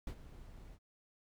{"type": "noise with ADSR envelope", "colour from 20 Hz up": "brown", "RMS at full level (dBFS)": -39, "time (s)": [0.07, 0.79], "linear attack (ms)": 3, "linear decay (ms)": 71, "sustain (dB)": -14, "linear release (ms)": 53, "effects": []}